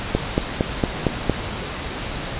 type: click train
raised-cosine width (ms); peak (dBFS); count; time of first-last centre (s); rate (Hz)
2; -3; 6; 0.15-1.297; 4.36
effects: pink hiss -28 dBFS RMS until 2.39 s + resampled to 8000 Hz